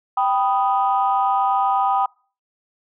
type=chord; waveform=sine; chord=G augmented; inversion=none; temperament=equal; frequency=784 / 987.8 / 1244.5 Hz; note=G5 / B5 / D#6; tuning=0 / 0 / 0 cents; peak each=-18 / -21 / -22 dBFS; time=0.17-2.06 s; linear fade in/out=5 ms; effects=noise-tail reverb RT60 0.4 s tail -26 dB re dry + tanh soft clip ceiling -7 dBFS